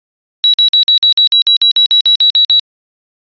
sine tone bursts, 3900 Hz, B7, 23 cents flat, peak -5 dBFS, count 15, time 0.44-2.595 s, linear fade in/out 0 ms, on 97 ms, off 50 ms, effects resampled to 11025 Hz

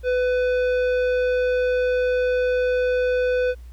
triangle tone with tanh clipping, 500 Hz, B4, 21 cents sharp, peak -20 dBFS, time 0.03-3.55 s, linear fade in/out 50 ms, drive 16 dB, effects added 60 Hz sine -37 dBFS peak until 3.72 s + pink hiss -59 dBFS RMS until 3.72 s

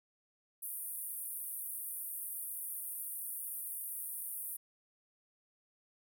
white band-pass noise, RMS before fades -42 dBFS, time 0.62-4.57 s, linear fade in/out 10 ms, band 9100 to 16000 Hz, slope 96 dB/octave, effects none

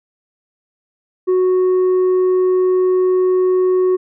sine tone with tanh clipping, 368.9 Hz, F#4, 5 cents flat, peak -12 dBFS, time 1.27-3.97 s, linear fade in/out 20 ms, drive 3 dB, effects none

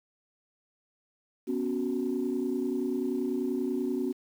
sine chord, B suspended second, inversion none, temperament equal, 246.9 / 277.2 / 370 Hz, B3 / C#4 / F#4, 0 / 0 / 0 cents, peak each -31 dBFS, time 1.47-4.13 s, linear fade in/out 20 ms, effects tanh soft clip ceiling -20 dBFS + 9-bit

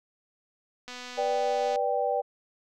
click train, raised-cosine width 0.2 ms, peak -24 dBFS, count 219, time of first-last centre 0.88-1.759 s, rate 248 Hz
sine chord, G major, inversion first, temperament just, 490 / 588 / 784 Hz, B4 / D5 / G5, -14 / +2 / 0 cents, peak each -29 / -29 / -28 dBFS, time 1.17-2.22 s, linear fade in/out 20 ms
effects none

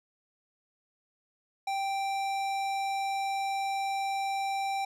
sine tone with tanh clipping, 784 Hz, G5, in tune, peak -31 dBFS, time 1.67-4.85 s, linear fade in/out 5 ms, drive 18 dB, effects none

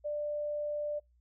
sine tone, 592 Hz, D5, 14 cents sharp, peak -32 dBFS, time 0.04-1 s, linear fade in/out 20 ms, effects noise-tail reverb RT60 0.2 s tail -26 dB re dry + added 60 Hz sine -64 dBFS peak until 1.2 s

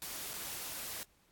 white noise with dropouts, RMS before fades -42 dBFS, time 0.02-1.03 s, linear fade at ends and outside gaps 0 ms, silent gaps 0.333-0.337 s, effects pink hiss -70 dBFS RMS until 1.31 s + AAC 64 kbps

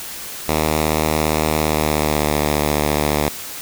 5% pulse tone with pitch glide, 77.5 to 74.51 Hz, D#2 to D2, -6 to +26 cents, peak -5 dBFS, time 0.48-3.29 s, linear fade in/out 5 ms, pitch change -68 cents, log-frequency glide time 1.59-2.36 s, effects white hiss -31 dBFS RMS until 3.61 s

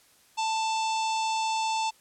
harmonic tone, 885 Hz, A5, 10 cents sharp, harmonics 1 / 3 / 4 / 5 / 6 / 7 / 8 / 9, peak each -26 / -36 / -38 / -40 / -42 / -43 / -44 / -45 dBFS, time 0.37-1.91 s, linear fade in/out 20 ms, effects white hiss -60 dBFS RMS until 2 s + low-pass 12000 Hz 12 dB/octave

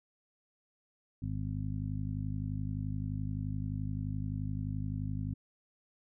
harmonic tone, 51.6 Hz, G#1, 10 cents flat, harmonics 1 / 2 / 3 / 4 / 5, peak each -41 / -36 / -39 / -46 / -42 dBFS, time 1.22-5.34 s, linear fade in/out 5 ms, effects none

